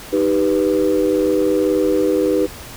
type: chord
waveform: sine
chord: Eb augmented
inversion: none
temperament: equal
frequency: 311.1 / 392 / 493.9 Hz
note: Eb4 / G4 / B4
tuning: 0 / 0 / 0 cents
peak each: -17 dBFS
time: 0.12-2.47 s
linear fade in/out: 20 ms
effects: tanh soft clip ceiling -7 dBFS + pink hiss -35 dBFS RMS until 2.76 s